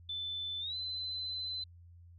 sine tone with pitch glide, 3520 to 4043 Hz, A7 to B7, 0 to +40 cents, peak -36 dBFS, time 0.09-1.64 s, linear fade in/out 5 ms, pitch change +240 cents, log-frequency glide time 0.6-0.76 s, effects added 86 Hz sine -53 dBFS peak until 2.18 s

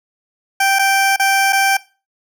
20% pulse tone with dropouts, 782 Hz, G5, 4 cents flat, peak -7 dBFS, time 0.6-1.77 s, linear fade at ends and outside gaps 5 ms, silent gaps 0.788-0.792 / 1.162-1.196 / 1.525-1.529 s, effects noise-tail reverb RT60 0.3 s tail -18 dB re dry

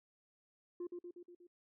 sine tone with echo, 351.2 Hz, F4, 10 cents sharp, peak -37 dBFS, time 0.8-0.87 s, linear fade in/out 5 ms, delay 120 ms, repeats 5, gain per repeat -4 dB, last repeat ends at 1.47 s, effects noise-tail reverb RT60 0.1 s tail -26 dB re dry + tanh soft clip ceiling -38 dBFS

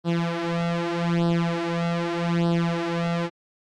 sawtooth tone with flanger, 169.8 Hz, F3, 48 cents flat, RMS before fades -24 dBFS, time 0.04-3.3 s, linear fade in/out 50 ms, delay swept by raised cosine 0.22 to 4.42 ms, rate 0.82 Hz, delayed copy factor +0.85, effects low-pass 4000 Hz 12 dB/octave + Opus 24 kbps

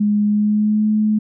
sine tone with pitch glide, 207.9 to 213.9 Hz, G#3 to A3, +2 to -49 cents, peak -13 dBFS, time 0-1.19 s, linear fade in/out 10 ms, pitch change +49 cents, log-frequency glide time 0.25-0.87 s, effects none

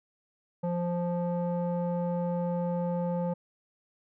square tone with low-pass filter, 174.61 Hz, F3, in tune, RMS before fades -30 dBFS, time 0.63-3.34 s, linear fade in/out 10 ms, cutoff 700 Hz, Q 8.9, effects none

